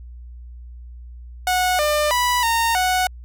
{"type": "tone with pitch steps", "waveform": "sawtooth", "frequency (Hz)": [733, 599, 984, 920, 738], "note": ["F#5", "D5", "B5", "A#5", "F#5"], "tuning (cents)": [-16, 34, -7, -23, -5], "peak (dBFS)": -13, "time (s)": [1.47, 3.07], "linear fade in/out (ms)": 2, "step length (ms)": 320, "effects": ["added 60 Hz sine -35 dBFS peak until 3.24 s"]}